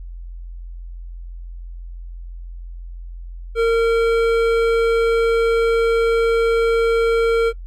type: tone with hard clipping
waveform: sine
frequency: 459 Hz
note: A#4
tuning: 27 cents flat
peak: -15 dBFS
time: 3.55-7.53 s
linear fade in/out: 50 ms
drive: 12 dB
effects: noise-tail reverb RT60 0.1 s tail -22 dB re dry + added 43 Hz sine -30 dBFS peak until 7.66 s